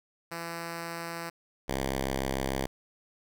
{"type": "tone pair in turn", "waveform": "5% pulse", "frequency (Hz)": [168.1, 66.71], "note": ["E3", "C2"], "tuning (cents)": [34, 34], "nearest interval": "octave + major third", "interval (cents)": 1600, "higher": "first", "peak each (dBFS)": [-24, -18], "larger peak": "second", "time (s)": [[0.31, 1.3], [1.68, 2.67]], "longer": "neither", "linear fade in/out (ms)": 10, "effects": []}